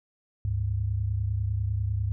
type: tone pair together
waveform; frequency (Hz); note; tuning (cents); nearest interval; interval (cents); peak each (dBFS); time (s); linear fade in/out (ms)
sine; 72.4 / 102.45; D2 / G#2; -24 / -23; tritone; 601; -30 / -26; 0.45-2.12; 0
effects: none